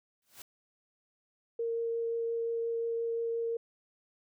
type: noise with exponential growth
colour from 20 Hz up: white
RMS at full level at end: -44 dBFS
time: 0.22-0.42 s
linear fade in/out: 2 ms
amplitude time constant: 43 ms
type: tone with vibrato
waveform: sine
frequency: 461.8 Hz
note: A#4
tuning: 16 cents flat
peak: -30 dBFS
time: 1.59-3.57 s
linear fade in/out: 5 ms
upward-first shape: triangle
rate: 5.7 Hz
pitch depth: 8 cents each way
effects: none